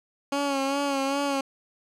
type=tone with vibrato; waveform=15% pulse; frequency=277.2 Hz; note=C#4; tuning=in tune; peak=-18 dBFS; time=0.32-1.41 s; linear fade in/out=5 ms; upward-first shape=sine; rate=2.5 Hz; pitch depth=45 cents each way; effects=low-pass 9000 Hz 12 dB/octave